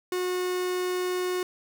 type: tone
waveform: 45% pulse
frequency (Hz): 363.6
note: F#4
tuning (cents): -30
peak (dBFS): -26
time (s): 0.12-1.43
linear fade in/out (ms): 2
effects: none